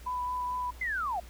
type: tone with vibrato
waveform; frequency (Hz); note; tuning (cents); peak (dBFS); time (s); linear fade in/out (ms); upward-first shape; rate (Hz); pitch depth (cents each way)
sine; 994; B5; +11; -30; 0.06-0.71; 10; triangle; 4.5; 13
type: linear sweep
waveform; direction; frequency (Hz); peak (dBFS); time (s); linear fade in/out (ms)
sine; down; 2100 to 659.3; -29; 0.81-1.2; 5
effects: added 60 Hz sine -46 dBFS peak until 1.29 s + pink hiss -54 dBFS RMS until 1.29 s